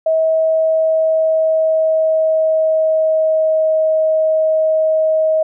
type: tone with pitch glide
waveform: sine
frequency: 641 to 631.8 Hz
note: E5 to D#5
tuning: -49 to +26 cents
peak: -11 dBFS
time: 0.06-5.43 s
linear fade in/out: 5 ms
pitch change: -25 cents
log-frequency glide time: 0.3-3.77 s
effects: none